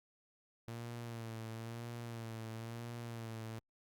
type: tone with vibrato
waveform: sawtooth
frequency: 115.2 Hz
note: A#2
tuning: 20 cents flat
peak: -39 dBFS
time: 0.68-3.59 s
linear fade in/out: 0 ms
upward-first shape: sine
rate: 1 Hz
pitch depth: 49 cents each way
effects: Opus 48 kbps